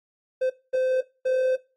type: tone bursts at uneven times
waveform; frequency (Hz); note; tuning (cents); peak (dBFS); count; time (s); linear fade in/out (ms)
triangle; 516; C5; -24; -19; 3; 0.41-0.5 / 0.73-1.01 / 1.25-1.56; 10
effects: noise-tail reverb RT60 0.3 s tail -18 dB re dry + AAC 32 kbps